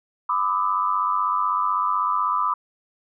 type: tone cluster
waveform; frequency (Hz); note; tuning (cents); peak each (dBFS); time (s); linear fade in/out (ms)
sine; 1000 / 1191 / 1287; B5 / D6 / E6; +21 / +24 / -42; -24 / -22 / -27; 0.29-2.54; 5
effects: none